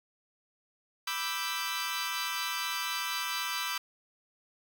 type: chord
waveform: 15% pulse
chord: E minor seventh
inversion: second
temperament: equal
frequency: 987.8 / 1174.7 / 1318.5 / 1568 Hz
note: B5 / D6 / E6 / G6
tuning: 0 / 0 / 0 / 0 cents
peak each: -31 dBFS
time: 1.07-3.78 s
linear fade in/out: 5 ms
effects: none